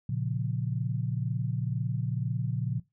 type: chord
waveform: sine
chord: Bb minor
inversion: none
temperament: equal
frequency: 116.54 / 138.59 / 174.61 Hz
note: Bb2 / Db3 / F3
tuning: 0 / 0 / 0 cents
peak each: -31 / -31 / -35 dBFS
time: 0.09-2.8 s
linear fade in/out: 5 ms
effects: noise-tail reverb RT60 0.2 s tail -19 dB re dry